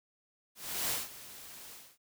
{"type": "noise with ADSR envelope", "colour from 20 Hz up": "white", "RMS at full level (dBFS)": -32, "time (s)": [0.55, 1.98], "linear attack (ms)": 350, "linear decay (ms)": 180, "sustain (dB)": -17, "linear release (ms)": 260, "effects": []}